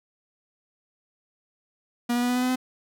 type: tone with pitch steps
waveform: 45% pulse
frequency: 240 / 242.5 / 245 / 247.6 / 250.2 / 252.8 / 255.4 Hz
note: B3 / B3 / B3 / B3 / B3 / B3 / C4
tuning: -49 / -31 / -14 / +5 / +23 / +41 / -42 cents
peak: -22 dBFS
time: 2.09-2.559 s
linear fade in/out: 10 ms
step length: 67 ms
effects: none